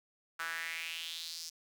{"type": "tone with high-pass filter sweep", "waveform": "sawtooth", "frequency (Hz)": 164.81, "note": "E3", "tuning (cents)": 0, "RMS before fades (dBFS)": -41, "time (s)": [0.39, 1.5], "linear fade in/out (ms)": 10, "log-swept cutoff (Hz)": [1400, 5500], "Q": 3.9, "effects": []}